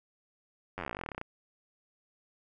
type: slowing click train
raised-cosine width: 0.5 ms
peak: -22 dBFS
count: 23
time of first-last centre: 0.78-1.214 s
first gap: 10 ms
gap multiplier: 1.06
effects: none